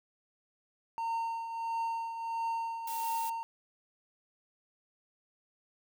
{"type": "tone with tremolo", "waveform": "triangle", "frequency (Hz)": 915, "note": "A#5", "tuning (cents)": -32, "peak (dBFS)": -28, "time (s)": [0.98, 3.43], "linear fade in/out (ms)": 0, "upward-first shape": "triangle", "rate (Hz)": 1.5, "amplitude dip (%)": 60}
{"type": "noise", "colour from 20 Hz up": "blue", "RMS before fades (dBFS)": -43, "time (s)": [2.87, 3.3], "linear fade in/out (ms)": 5}
{"effects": []}